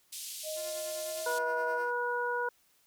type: band-pass noise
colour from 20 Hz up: white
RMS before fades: -42 dBFS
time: 0.12-1.39 s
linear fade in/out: 10 ms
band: 3000 to 12000 Hz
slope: 24 dB/octave
type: tone with pitch glide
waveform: sine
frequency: 622.3 to 639.4 Hz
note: D#5 to D#5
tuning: 0 to +47 cents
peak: -36 dBFS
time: 0.43-1.8 s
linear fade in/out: 50 ms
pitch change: +47 cents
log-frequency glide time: 1.01-1.28 s
type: tone with tremolo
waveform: 10% pulse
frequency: 349.2 Hz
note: F4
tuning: in tune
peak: -38 dBFS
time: 0.55-1.92 s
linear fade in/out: 50 ms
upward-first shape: triangle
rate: 9.7 Hz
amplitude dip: 65%
type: harmonic tone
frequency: 485 Hz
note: B4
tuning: 31 cents flat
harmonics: 1 / 2 / 3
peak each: -34 / -34 / -34 dBFS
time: 1.26-2.49 s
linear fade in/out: 5 ms
effects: white hiss -68 dBFS RMS until 2.86 s